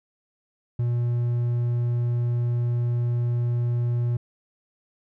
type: tone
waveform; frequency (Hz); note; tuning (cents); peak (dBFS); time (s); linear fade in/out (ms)
triangle; 120; B2; -49; -19; 0.79-4.17; 5
effects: none